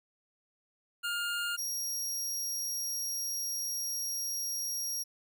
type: tone pair in turn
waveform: 25% pulse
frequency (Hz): 1411 / 5633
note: F6 / F8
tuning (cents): +17 / +14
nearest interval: 2 octaves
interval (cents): 2397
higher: second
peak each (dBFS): -28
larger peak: neither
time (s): 1.03-1.57 / 1.57-5.04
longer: second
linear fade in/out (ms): 20
effects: none